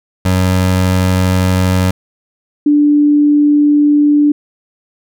25% pulse / sine tone pair in turn, 92.5 / 293.7 Hz, F#2 / D4, 0 / 0 cents, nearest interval octave + minor sixth, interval 2000 cents, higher second, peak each -6 dBFS, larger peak neither, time 0.25-1.91 / 2.66-4.32 s, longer neither, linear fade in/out 5 ms, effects none

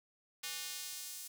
square tone with high-pass filter sweep, 164.81 Hz, E3, in tune, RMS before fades -44 dBFS, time 0.43-1.28 s, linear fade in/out 10 ms, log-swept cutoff 2800 to 7700 Hz, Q 0.72, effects none

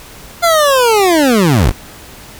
25% pulse linear sweep, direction down, 698.5 to 36 Hz, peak -4 dBFS, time 0.42-1.72 s, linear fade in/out 20 ms, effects pink hiss -35 dBFS RMS until 2.39 s

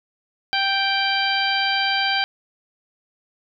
harmonic tone, 784 Hz, G5, in tune, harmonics 1 / 2 / 3 / 4 / 5 / 6, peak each -24 / -24 / -26 / -25 / -30 / -27 dBFS, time 0.53-2.24 s, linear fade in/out 0 ms, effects none

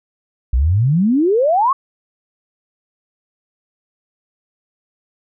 sine exponential sweep, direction up, 56.8 to 1136 Hz, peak -11 dBFS, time 0.53-1.73 s, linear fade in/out 5 ms, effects none

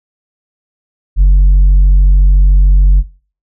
triangle tone with tanh clipping, 46.86 Hz, F#1, 23 cents sharp, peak -3 dBFS, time 1.16-3.04 s, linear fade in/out 50 ms, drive 7 dB, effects noise-tail reverb RT60 0.4 s tail -21 dB re dry

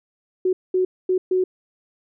sine tone bursts at uneven times, 370 Hz, F#4, in tune, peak -16 dBFS, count 4, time 0.45-0.53 / 0.74-0.85 / 1.09-1.18 / 1.31-1.44 s, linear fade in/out 5 ms, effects none

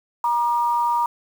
sine tone pair together, 950 / 1202.1 Hz, A#5 / D6, +33 / +40 cents, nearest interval major third, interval 407 cents, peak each -18 / -26 dBFS, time 0.24-1.06 s, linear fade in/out 2 ms, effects 7-bit

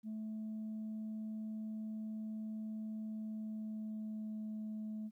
sine tone with pitch glide, 217.4 to 215.5 Hz, A3 to A3, -21 to -36 cents, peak -38 dBFS, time 0.03-5.11 s, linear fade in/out 50 ms, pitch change -15 cents, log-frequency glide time 3.04-4.46 s, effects tanh soft clip ceiling -38 dBFS + 13-bit

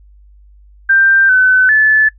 sine tone with pitch steps, 1575 / 1513 / 1736 Hz, G6 / F#6 / A6, +8 / +38 / -24 cents, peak -6 dBFS, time 0.89-2.09 s, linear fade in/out 10 ms, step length 400 ms, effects noise-tail reverb RT60 0.1 s tail -21 dB re dry + added 50 Hz sine -40 dBFS peak until 2.18 s

